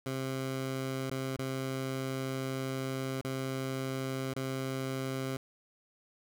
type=tone with dropouts; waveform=15% pulse; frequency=132.6 Hz; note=C3; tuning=23 cents sharp; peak=-27 dBFS; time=0.06-5.37 s; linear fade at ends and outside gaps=2 ms; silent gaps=1.1-1.113 / 1.365-1.389 / 3.213-3.247 / 4.337-4.363 s; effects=none